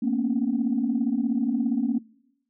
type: tone cluster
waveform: sine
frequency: 225.3 / 242.3 / 277.6 Hz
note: A3 / B3 / C#4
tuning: +41 / -33 / +3 cents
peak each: -25 / -25 / -26 dBFS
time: 0.02-1.99 s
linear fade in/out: 10 ms
effects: noise-tail reverb RT60 0.8 s tail -22 dB re dry + tanh soft clip ceiling -14 dBFS